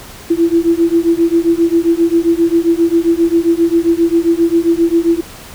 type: beating tone pair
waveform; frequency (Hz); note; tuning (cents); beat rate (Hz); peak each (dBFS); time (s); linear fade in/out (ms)
sine; 331.9 / 339.4; E4 / F4; +12 / -49; 7.5; -12; 0.3-5.21; 10
effects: pink hiss -34 dBFS RMS until 5.54 s